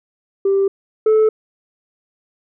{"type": "tone pair in turn", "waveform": "sine", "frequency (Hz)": [392, 435.2], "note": ["G4", "A4"], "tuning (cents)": [0, -19], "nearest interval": "major second", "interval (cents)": 181, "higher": "second", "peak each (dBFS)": [-11, -7], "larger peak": "second", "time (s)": [[0.45, 0.68], [1.06, 1.29]], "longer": "neither", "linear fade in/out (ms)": 5, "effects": ["tanh soft clip ceiling -9 dBFS"]}